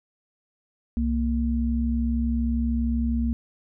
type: tone pair together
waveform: sine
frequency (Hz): 65.19 / 232.3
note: C2 / A#3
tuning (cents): -6 / -6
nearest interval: octave + minor seventh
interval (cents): 2200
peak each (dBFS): -24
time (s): 0.97-3.33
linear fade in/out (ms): 0
effects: none